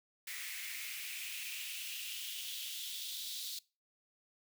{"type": "noise with high-pass filter sweep", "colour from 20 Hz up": "white", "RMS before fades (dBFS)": -43, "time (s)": [0.27, 3.59], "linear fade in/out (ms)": 5, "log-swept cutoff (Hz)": [2000, 3900], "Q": 4, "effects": ["noise-tail reverb RT60 0.3 s tail -22 dB re dry"]}